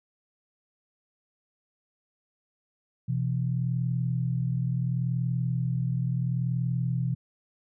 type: tone pair together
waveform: sine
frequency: 126.4 / 167.12 Hz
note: B2 / E3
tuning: +41 / +24 cents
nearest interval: perfect fourth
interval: 483 cents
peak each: -26 / -30 dBFS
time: 3.08-7.15 s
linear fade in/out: 10 ms
effects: none